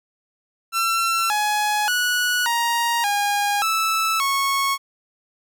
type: tone with pitch steps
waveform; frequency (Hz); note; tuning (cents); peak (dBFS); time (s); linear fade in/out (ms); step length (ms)
sawtooth; 1349 / 840 / 1469 / 939 / 816 / 1314 / 1101; E6 / G#5 / F#6 / A#5 / G#5 / E6 / C#6; +40 / +19 / -13 / +12 / -31 / -6 / -12; -15; 0.72-4.78; 50; 580
effects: none